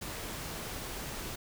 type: noise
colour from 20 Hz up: pink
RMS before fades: -40 dBFS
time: 0.01-1.36 s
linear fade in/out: 10 ms
effects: none